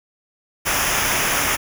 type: noise with comb filter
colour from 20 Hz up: pink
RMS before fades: -20 dBFS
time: 0.65-1.57 s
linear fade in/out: 20 ms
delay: 0.24 ms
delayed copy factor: -0.7
effects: none